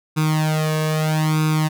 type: tone with flanger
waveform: sawtooth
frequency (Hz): 155.56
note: D#3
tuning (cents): 0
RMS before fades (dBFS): -19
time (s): 0.16-1.69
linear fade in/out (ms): 20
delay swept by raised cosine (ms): 0.8 to 1.8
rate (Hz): 0.78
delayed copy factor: +0.85
effects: none